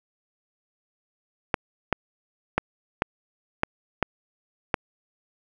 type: clicks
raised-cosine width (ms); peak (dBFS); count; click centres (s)
0.5; -5; 7; 1.542 / 1.927 / 2.58 / 3.021 / 3.634 / 4.027 / 4.742
effects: none